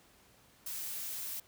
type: noise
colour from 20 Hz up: blue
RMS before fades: -40 dBFS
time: 0.66-1.4 s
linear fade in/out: 5 ms
effects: pink hiss -63 dBFS RMS until 1.47 s + high-pass 60 Hz 12 dB/octave